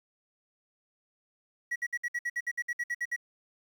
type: tone bursts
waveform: triangle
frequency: 1924 Hz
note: B6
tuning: 46 cents flat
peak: -27 dBFS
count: 14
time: 1.71-3.163 s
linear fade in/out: 10 ms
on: 49 ms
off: 59 ms
effects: 10-bit